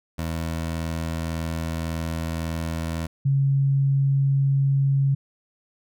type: tone pair in turn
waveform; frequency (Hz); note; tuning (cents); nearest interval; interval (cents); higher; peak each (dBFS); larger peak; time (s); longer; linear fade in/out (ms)
20% pulse / sine; 81.8 / 137.57; E2 / C#3; -13 / -13; major sixth; 900; second; -21 / -17; second; 0.18-3.07 / 3.25-5.15; first; 10
effects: none